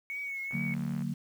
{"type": "tone with vibrato", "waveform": "sine", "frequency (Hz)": 2217, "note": "C#7", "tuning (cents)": 0, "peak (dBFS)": -34, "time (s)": [0.1, 0.74], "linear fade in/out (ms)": 0, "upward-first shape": "triangle", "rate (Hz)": 2.4, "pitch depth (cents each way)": 45}
{"type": "click train", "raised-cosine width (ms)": 0.5, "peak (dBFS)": -34, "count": 37, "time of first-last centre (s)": [0.51, 1.021], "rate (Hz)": 70.4}
{"type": "chord", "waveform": "sine", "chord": "D augmented", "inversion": "none", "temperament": "just", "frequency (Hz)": [146.83, 183.54, 229.4], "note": ["D3", "F#3", "A#3"], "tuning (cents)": [0, -14, -28], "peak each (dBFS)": -35, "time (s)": [0.53, 1.14], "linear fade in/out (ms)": 10}
{"effects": ["9-bit"]}